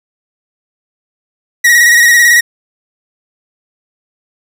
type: tone with vibrato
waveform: 45% pulse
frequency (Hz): 1901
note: A#6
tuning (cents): +33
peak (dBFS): -4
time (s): 1.64-2.41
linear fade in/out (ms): 10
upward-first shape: square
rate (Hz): 18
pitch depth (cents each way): 34
effects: none